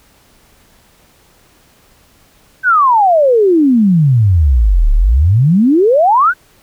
sine exponential two-way sweep, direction down then up, 1568 to 34 to 1568 Hz, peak -6 dBFS, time 2.63-6.34 s, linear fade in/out 50 ms, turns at 4.92 s, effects pink hiss -49 dBFS RMS until 6.62 s

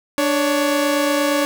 sawtooth tone pair together, 293.7 / 558.9 Hz, D4 / C#5, 0 / +14 cents, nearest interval major seventh, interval 1114 cents, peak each -15 dBFS, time 0.18-1.45 s, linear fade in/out 0 ms, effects none

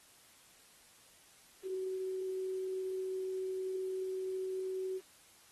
sine tone with quantisation, 376.3 Hz, F#4, 29 cents sharp, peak -35 dBFS, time 1.63-5.01 s, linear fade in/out 50 ms, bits 10, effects white hiss -62 dBFS RMS until 5.51 s + AAC 32 kbps

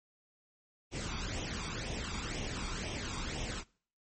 pink noise with flanger, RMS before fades -38 dBFS, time 0.91-3.64 s, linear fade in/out 50 ms, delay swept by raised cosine 0.33 to 0.87 ms, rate 2 Hz, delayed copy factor +0.55, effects noise-tail reverb RT60 0.5 s tail -24 dB re dry + MP3 32 kbps

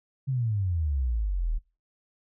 sine exponential sweep, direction down, 138.59 to 36.41 Hz, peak -24 dBFS, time 0.27-1.59 s, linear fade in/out 20 ms, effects noise-tail reverb RT60 0.3 s tail -23 dB re dry

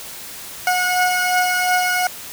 20% pulse beating tone pair, 727 / 729.8 Hz, F#5 / F#5, -31 / -24 cents, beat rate 2.8 Hz, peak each -12 / -18 dBFS, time 0.67-2.07 s, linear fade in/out 2 ms, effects white hiss -34 dBFS RMS until 2.32 s

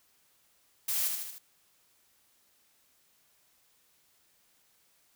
blue noise with echo, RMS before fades -31 dBFS, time 0.88-1.08 s, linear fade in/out 5 ms, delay 76 ms, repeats 4, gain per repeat -4 dB, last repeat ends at 1.384 s, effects white hiss -68 dBFS RMS until 5.15 s

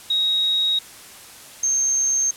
sine tone pair in turn, 3785 / 6366 Hz, A#7 / G8, +26 / +26 cents, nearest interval major sixth, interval 900 cents, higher second, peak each -17 dBFS, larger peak neither, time 0.1-0.79 / 1.63-2.31 s, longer first, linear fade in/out 5 ms, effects white hiss -42 dBFS RMS until 2.36 s + low-pass 12000 Hz 12 dB/octave

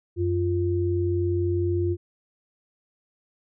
sine tone pair together, 92.23 / 348.2 Hz, F#2 / F4, -5 / -5 cents, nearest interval octave + major seventh, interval 2300 cents, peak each -24 dBFS, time 0.16-1.97 s, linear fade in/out 50 ms, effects none

